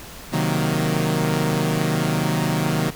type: chord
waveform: sawtooth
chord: C half-diminished seventh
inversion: none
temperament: equal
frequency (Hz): 130.81 / 155.56 / 185 / 233.1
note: C3 / Eb3 / Gb3 / Bb3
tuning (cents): 0 / 0 / 0 / 0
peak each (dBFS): -22 / -18 / -22 / -23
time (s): 0.32-2.91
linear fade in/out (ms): 20
effects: pink hiss -39 dBFS RMS until 2.95 s